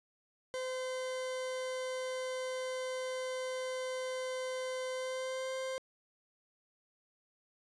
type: tone with pitch glide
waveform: 40% pulse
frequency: 514 to 523.3 Hz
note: C5 to C5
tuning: -31 to 0 cents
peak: -35 dBFS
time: 0.54-5.78 s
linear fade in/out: 0 ms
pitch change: +31 cents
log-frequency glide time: 4.93-5.55 s
effects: resampled to 22050 Hz + 11-bit